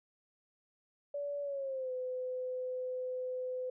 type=tone with pitch glide; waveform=sine; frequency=573 to 507.5 Hz; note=D5 to B4; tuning=-43 to +47 cents; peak=-35 dBFS; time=1.14-3.7 s; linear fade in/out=5 ms; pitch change=-210 cents; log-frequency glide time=1.42-1.92 s; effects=none